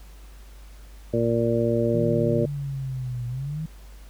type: harmonic tone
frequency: 116.54 Hz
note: A#2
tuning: in tune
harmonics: 1 / 2 / 3 / 4 / 5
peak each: -26 / -26 / -26 / -26 / -26 dBFS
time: 1.13-2.46 s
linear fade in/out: 10 ms
type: linear two-way sweep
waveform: sine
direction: down then up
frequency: 162 to 120 to 162 Hz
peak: -27 dBFS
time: 1.94-3.66 s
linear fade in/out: 5 ms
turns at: 3.27 s
effects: added 50 Hz sine -42 dBFS peak until 4.09 s + pink hiss -54 dBFS RMS until 4.09 s